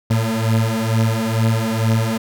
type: beating tone pair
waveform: 30% pulse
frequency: 111.2 / 113.4 Hz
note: A2 / A#2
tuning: +19 / -47 cents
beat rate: 2.2 Hz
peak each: -16 dBFS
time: 0.1-2.18 s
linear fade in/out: 10 ms
effects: none